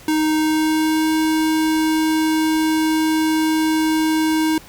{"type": "tone with pitch glide", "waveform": "square", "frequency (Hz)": [311.1, 315.1], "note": ["D#4", "D#4"], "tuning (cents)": [0, 22], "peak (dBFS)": -16, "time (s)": [0.08, 4.58], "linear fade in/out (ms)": 2, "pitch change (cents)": 22, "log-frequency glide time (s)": [0.36, 1.12], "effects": ["pink hiss -43 dBFS RMS until 4.68 s"]}